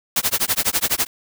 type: noise with tremolo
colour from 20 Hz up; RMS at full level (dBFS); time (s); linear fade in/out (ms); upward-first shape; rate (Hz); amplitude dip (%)
white; -17; 0.16-1.07; 2; sine; 12; 100
effects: none